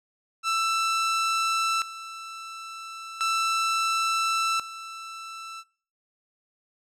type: tone with tremolo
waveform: sawtooth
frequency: 1329 Hz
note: E6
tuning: 14 cents sharp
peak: -19 dBFS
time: 0.43-5.64 s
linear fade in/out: 50 ms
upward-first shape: square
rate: 0.36 Hz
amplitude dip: 80%
effects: noise-tail reverb RT60 0.5 s tail -24 dB re dry + low-pass 8000 Hz 12 dB/octave